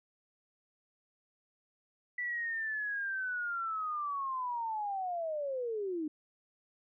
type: linear sweep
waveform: sine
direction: down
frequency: 1975.5 to 295.1 Hz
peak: -33 dBFS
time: 2.18-6.08 s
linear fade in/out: 5 ms
effects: none